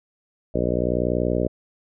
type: harmonic tone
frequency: 60.5 Hz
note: B1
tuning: 35 cents flat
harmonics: 1 / 2 / 3 / 4 / 5 / 6 / 7 / 8 / 9 / 10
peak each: -29 / -29 / -29 / -29 / -29 / -29 / -29 / -29 / -29 / -29 dBFS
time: 0.54-1.48 s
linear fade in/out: 10 ms
effects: none